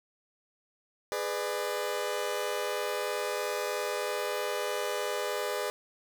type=chord; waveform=sawtooth; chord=G# diminished; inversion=none; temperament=just; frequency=415.3 / 498.4 / 598 Hz; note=G#4 / B4 / D5; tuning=0 / +16 / +31 cents; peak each=-31 dBFS; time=1.12-5.7 s; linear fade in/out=0 ms; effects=none